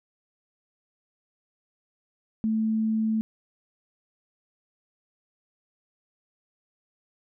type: tone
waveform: sine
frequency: 220 Hz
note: A3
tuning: in tune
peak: -22 dBFS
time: 2.44-3.21 s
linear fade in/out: 0 ms
effects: none